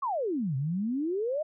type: exponential two-way sweep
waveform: sine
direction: down then up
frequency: 1161 to 127.7 to 641 Hz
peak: -27 dBFS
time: 0.02-1.43 s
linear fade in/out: 10 ms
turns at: 0.56 s
effects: none